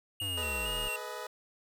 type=tone with vibrato; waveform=square; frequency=2794 Hz; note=F7; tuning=in tune; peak=-34 dBFS; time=0.2-0.96 s; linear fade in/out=2 ms; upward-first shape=square; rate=2.2 Hz; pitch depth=33 cents each way
type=linear sweep; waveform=square; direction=down; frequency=103.83 to 30.26 Hz; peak=-39 dBFS; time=0.21-0.89 s; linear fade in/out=10 ms
type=chord; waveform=20% pulse; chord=G# minor; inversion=none; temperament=equal with one note detuned; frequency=426.2 / 493.9 / 622.3 Hz; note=G#4 / B4 / D#5; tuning=+45 / 0 / 0 cents; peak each=-39 / -37 / -38 dBFS; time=0.37-1.27 s; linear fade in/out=5 ms
effects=none